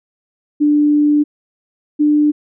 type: tone pair in turn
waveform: sine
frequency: 295.6 / 297.8 Hz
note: D4 / D4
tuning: +11 / +24 cents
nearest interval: unison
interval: 13 cents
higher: second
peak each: -9 dBFS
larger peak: neither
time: 0.6-1.24 / 1.99-2.32 s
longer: first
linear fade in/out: 20 ms
effects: none